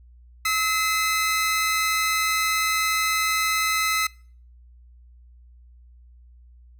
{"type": "tone pair together", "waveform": "sawtooth", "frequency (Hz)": [1291, 2049], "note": ["E6", "C7"], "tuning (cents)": [-37, -37], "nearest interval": "minor sixth", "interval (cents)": 800, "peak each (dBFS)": -20, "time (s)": [0.45, 4.07], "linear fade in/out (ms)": 5, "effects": ["noise-tail reverb RT60 0.5 s tail -25 dB re dry", "added 60 Hz sine -47 dBFS peak until 6.79 s"]}